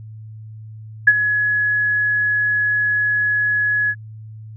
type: tone with ADSR envelope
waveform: sine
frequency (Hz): 1688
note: G#6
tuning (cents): +28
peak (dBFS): -4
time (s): 1.07-3.95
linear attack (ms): 8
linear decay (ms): 45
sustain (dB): -11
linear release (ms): 54
effects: added 109 Hz sine -33 dBFS peak until 4.56 s